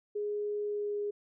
sine tone with pitch glide, 415.3 to 412 Hz, G#4 to G#4, 0 to -14 cents, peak -31 dBFS, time 0.15-1.11 s, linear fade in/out 10 ms, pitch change -14 cents, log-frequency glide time 0.63-0.99 s, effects none

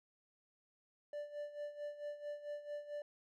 triangle tone with tremolo, 587.3 Hz, D5, in tune, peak -38 dBFS, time 1.13-3.02 s, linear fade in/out 2 ms, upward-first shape sine, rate 4.5 Hz, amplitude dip 75%, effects none

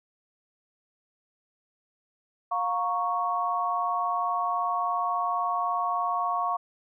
sine chord, Bb minor, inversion second, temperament equal with one note detuned, 708.6 / 932.3 / 1108.7 Hz, F5 / Bb5 / Db6, +25 / 0 / 0 cents, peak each -29 / -33 / -27 dBFS, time 2.51-6.57 s, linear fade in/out 10 ms, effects none

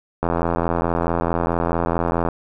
click train, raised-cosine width 1 ms, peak -6 dBFS, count 175, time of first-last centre 0.23-2.287 s, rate 84.6 Hz, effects none

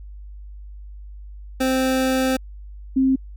25% pulse / sine tone pair in turn, 261.1 / 264.6 Hz, C4 / C4, -3 / +20 cents, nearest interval unison, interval 23 cents, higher second, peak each -14 / -14 dBFS, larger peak neither, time 1.6-2.37 / 2.96-3.16 s, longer first, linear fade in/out 10 ms, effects added 50 Hz sine -35 dBFS peak until 3.36 s

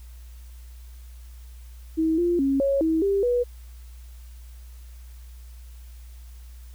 sine tone with pitch steps, 320.7 / 347.6 / 273.3 / 552 / 321.4 / 396.4 / 487.4 Hz, E4 / F4 / C#4 / C#5 / E4 / G4 / B4, -48 / -8 / -24 / -7 / -44 / +19 / -23 cents, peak -19 dBFS, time 1.97-3.44 s, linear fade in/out 20 ms, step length 210 ms, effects added 60 Hz sine -40 dBFS peak until 6.74 s + white hiss -57 dBFS RMS until 6.74 s

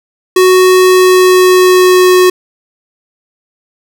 square tone with pitch glide, 370 to 366 Hz, F#4 to F#4, 0 to -19 cents, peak -4 dBFS, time 0.36-2.3 s, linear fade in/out 5 ms, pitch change -19 cents, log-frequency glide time 0.79-2.19 s, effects none

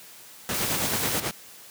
pink noise with tremolo, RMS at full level -26 dBFS, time 0.49-1.31 s, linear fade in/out 0 ms, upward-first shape sine, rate 9.3 Hz, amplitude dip 65%
white noise, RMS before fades -29 dBFS, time 0.54-1.2 s, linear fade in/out 2 ms
effects white hiss -47 dBFS RMS until 1.7 s + high-pass 100 Hz 12 dB/octave

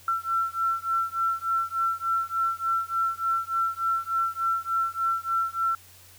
sine beating tone pair, 1346 / 1349.4 Hz, E6 / E6, +36 / +40 cents, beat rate 3.4 Hz, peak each -27 dBFS, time 0.08-5.75 s, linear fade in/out 2 ms, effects added 91 Hz sine -56 dBFS peak until 6.18 s + white hiss -52 dBFS RMS until 6.18 s

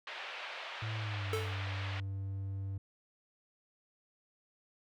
white band-pass noise, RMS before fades -44 dBFS, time 0.07-2 s, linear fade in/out 2 ms, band 530 to 3200 Hz, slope 24 dB/octave
triangle tone with pitch glide, 110 to 97.43 Hz, A2 to G2, 0 to -10 cents, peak -34 dBFS, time 0.82-2.78 s, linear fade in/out 5 ms, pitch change -210 cents, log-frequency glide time 0.96-1.31 s
square tone with exponential decay, 440 Hz, A4, in tune, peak -31 dBFS, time 1.33-1.64 s, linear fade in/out 2 ms, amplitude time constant 67 ms
effects none

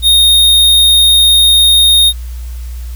square tone, 3703 Hz, A#7, 12 cents flat, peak -5 dBFS, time 0.02-2.13 s, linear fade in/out 50 ms, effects added 60 Hz sine -20 dBFS peak until 2.95 s + white hiss -40 dBFS RMS until 2.95 s

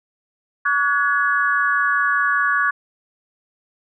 sine tone cluster, 1135 / 1460 / 1685 Hz, C#6 / F#6 / G#6, +41 / -24 / +25 cents, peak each -20 dBFS, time 0.65-2.71 s, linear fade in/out 10 ms, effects none

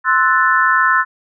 sine chord, F# half-diminished seventh, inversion second, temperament equal, 1046.5 / 1318.5 / 1480 / 1760 Hz, C6 / E6 / F#6 / A6, 0 / 0 / 0 / 0 cents, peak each -16 dBFS, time 0.04-1.05 s, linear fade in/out 50 ms, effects none

